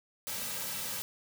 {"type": "noise with comb filter", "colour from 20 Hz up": "white", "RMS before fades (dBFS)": -37, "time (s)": [0.27, 1.02], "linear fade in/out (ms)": 0, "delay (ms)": 2.8, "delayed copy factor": -0.75, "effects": []}